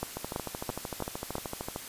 two click trains, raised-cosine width 1 ms, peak -17 / -20 dBFS, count 5 / 22, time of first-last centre 0.03-1.355 / 0.17-1.761 s, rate 3.02 / 13.2 Hz, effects white hiss -43 dBFS RMS until 1.88 s + resampled to 32000 Hz

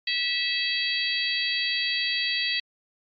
harmonic tone, 653 Hz, E5, 17 cents flat, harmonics 3 / 4 / 5 / 6 / 7, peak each -30 / -30 / -30 / -30 / -30 dBFS, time 0.07-2.6 s, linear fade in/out 5 ms, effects MP3 48 kbps

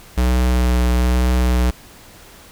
square tone with vibrato, 61.74 Hz, B1, in tune, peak -14 dBFS, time 0.17-1.71 s, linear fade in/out 10 ms, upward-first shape triangle, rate 1.1 Hz, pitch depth 19 cents each way, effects pink hiss -43 dBFS RMS until 2.51 s

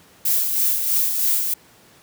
violet noise with tremolo, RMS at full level -18 dBFS, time 0.25-1.54 s, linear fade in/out 5 ms, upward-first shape sine, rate 3.1 Hz, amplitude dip 45%, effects pink hiss -51 dBFS RMS until 2.02 s + high-pass 100 Hz 12 dB/octave

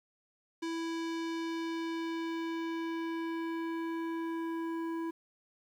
square tone with low-pass filter sweep, 330 Hz, E4, 2 cents sharp, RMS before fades -36 dBFS, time 0.62-5.11 s, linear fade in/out 10 ms, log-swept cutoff 6200 to 1200 Hz, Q 0.94, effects 10-bit

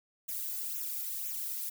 violet noise with flanger, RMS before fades -37 dBFS, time 0.28-1.7 s, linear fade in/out 10 ms, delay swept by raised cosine 0.21 to 1.81 ms, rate 2 Hz, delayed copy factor -1, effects none

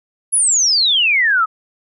sine exponential sweep, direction down, 10780 to 1244.5 Hz, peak -11 dBFS, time 0.32-1.46 s, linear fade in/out 20 ms, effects none

